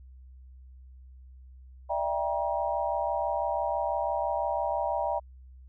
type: chord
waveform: sine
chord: E half-diminished seventh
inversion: third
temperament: just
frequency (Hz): 593.3 / 659.3 / 791.1 / 949.3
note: D5 / E5 / G5 / Bb5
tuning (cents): +18 / 0 / +16 / +31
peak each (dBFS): -32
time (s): 1.89-5.2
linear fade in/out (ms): 20
effects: added 64 Hz sine -47 dBFS peak until 5.68 s